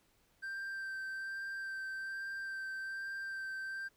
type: tone with vibrato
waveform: triangle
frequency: 1568 Hz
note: G6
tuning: in tune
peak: -37 dBFS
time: 0.42-3.89 s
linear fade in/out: 20 ms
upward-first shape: sine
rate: 1.2 Hz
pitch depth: 14 cents each way
effects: pink hiss -72 dBFS RMS until 3.96 s